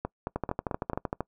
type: two click trains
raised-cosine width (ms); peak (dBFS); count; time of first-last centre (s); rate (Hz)
1; -16 / -15; 5 / 12; 0.05-0.933 / 0.36-1.206; 4.53 / 13
effects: noise-tail reverb RT60 0.1 s tail -24 dB re dry